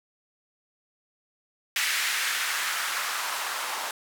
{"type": "noise with band-pass filter sweep", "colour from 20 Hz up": "blue", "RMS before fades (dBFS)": -29, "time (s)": [1.76, 3.91], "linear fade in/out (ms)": 2, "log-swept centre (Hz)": [2000, 870], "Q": 1.7, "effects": []}